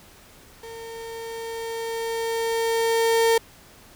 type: tone with level ramp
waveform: 35% pulse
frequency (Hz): 456.3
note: A#4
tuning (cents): -37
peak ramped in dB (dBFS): -35 to -14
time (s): 0.63-3.38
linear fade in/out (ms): 5
effects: pink hiss -50 dBFS RMS until 3.95 s